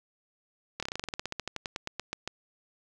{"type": "slowing click train", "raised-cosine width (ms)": 0.2, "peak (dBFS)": -16, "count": 22, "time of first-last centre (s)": [0.8, 2.276], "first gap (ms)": 26, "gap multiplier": 1.09, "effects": []}